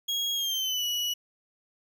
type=tone with pitch glide; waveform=35% pulse; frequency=3293 to 2934 Hz; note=G#7 to F#7; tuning=-15 to -15 cents; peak=-25 dBFS; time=0.08-1.14 s; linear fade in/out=10 ms; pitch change=-200 cents; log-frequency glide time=0.34-0.85 s; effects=none